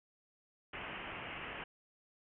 white low-pass noise, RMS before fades -45 dBFS, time 0.73-1.64 s, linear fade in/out 5 ms, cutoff 3000 Hz, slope 96 dB/octave, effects none

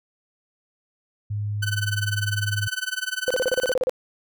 sine tone, 103.83 Hz, G#2, in tune, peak -24 dBFS, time 1.3-2.68 s, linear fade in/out 10 ms
sawtooth tone with tremolo, 1510 Hz, F#6, 35 cents sharp, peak -19 dBFS, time 1.62-3.74 s, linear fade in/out 10 ms, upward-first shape sine, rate 20 Hz, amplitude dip 95%
sine tone bursts, 511 Hz, C5, 41 cents flat, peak -18 dBFS, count 11, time 3.28-3.895 s, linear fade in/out 0 ms, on 25 ms, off 34 ms
effects none

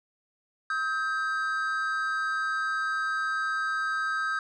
triangle tone pair together, 1275.8 / 1577 Hz, D#6 / G6, +43 / +10 cents, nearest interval major third, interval 367 cents, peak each -28 / -27 dBFS, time 0.7-4.39 s, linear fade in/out 2 ms, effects resampled to 22050 Hz

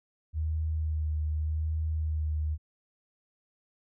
sine tone with vibrato, 77.78 Hz, D#2, in tune, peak -27 dBFS, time 0.33-2.58 s, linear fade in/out 50 ms, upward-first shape sine, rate 0.84 Hz, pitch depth 24 cents each way, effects none

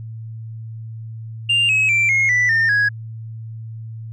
sine tone with pitch steps, 2794 / 2562 / 2349 / 2154 / 1975.7 / 1811.7 / 1661.3 Hz, F7 / E7 / D7 / C7 / B6 / A#6 / G#6, 0 / -50 / 0 / +50 / 0 / -50 / 0 cents, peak -11 dBFS, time 1.49-2.89 s, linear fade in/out 10 ms, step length 200 ms, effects tanh soft clip ceiling -12 dBFS + added 112 Hz sine -29 dBFS peak until 4.12 s

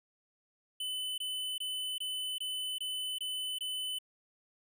square tone bursts, 3016 Hz, F#7, 32 cents sharp, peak -35 dBFS, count 8, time 0.8-3.987 s, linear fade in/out 5 ms, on 380 ms, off 21 ms, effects none

